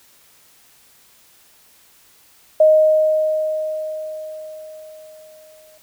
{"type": "tone with exponential decay", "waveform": "sine", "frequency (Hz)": 622.3, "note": "D#5", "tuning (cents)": 0, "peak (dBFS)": -7, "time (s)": [2.6, 5.78], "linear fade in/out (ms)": 5, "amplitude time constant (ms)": 690, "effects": ["white hiss -52 dBFS RMS until 5.82 s"]}